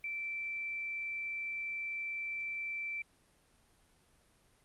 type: tone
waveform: sine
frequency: 2335 Hz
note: D7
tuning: 11 cents flat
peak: -36 dBFS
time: 0.04-3.02 s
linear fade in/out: 2 ms
effects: pink hiss -68 dBFS RMS until 4.64 s + Opus 32 kbps